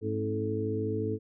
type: tone cluster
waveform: sine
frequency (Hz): 104.4 / 218.4 / 269.8 / 323.2 / 435.4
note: G#2 / A3 / C#4 / E4 / A4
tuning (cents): +10 / -13 / -47 / -34 / -18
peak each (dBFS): -33 / -38 / -38 / -36 / -32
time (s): 0.01-1.19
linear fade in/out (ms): 50
effects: none